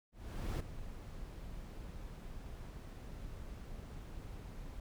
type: noise with ADSR envelope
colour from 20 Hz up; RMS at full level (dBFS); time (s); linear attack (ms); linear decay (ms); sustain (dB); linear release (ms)
brown; -35; 0.12-4.8; 480; 7; -12; 3
effects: none